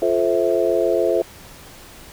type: chord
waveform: sine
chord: F major seventh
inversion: none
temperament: just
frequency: 349.2 / 436.5 / 523.8 / 654.8 Hz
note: F4 / A4 / C5 / E5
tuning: 0 / -14 / +2 / -12 cents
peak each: -21 dBFS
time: 0.02-1.22 s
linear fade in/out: 2 ms
effects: pink hiss -42 dBFS RMS until 2.12 s